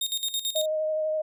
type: tone with tremolo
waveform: sawtooth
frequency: 3700 Hz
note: A#7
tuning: 14 cents flat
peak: -22 dBFS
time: 0.01-0.66 s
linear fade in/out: 5 ms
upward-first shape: square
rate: 9.1 Hz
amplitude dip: 75%
type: tone with vibrato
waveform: sine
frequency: 622.3 Hz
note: D#5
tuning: in tune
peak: -24 dBFS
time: 0.55-1.22 s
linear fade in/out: 10 ms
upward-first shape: sine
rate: 12 Hz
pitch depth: 14 cents each way
effects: none